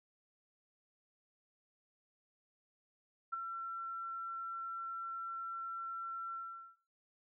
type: tone with ADSR envelope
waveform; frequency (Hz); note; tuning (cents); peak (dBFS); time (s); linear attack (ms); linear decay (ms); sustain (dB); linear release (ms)
sine; 1352; E6; +43; -32; 3.32-6.77; 17; 11; -7; 430
effects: noise-tail reverb RT60 0.4 s tail -19 dB re dry